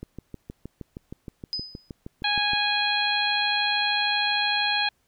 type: click train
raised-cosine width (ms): 3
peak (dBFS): -23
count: 17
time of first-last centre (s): 0.03-2.534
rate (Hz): 6.39
type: tone with exponential decay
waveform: sine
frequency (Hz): 5010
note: D#8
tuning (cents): +11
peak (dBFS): -24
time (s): 1.53-1.9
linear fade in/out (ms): 0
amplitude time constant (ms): 80
type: harmonic tone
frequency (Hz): 827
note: G#5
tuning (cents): -8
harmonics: 1 / 2 / 3 / 4 / 5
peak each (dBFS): -28 / -28 / -28 / -28 / -28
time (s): 2.24-4.89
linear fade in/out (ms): 5
effects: pink hiss -69 dBFS RMS until 5.07 s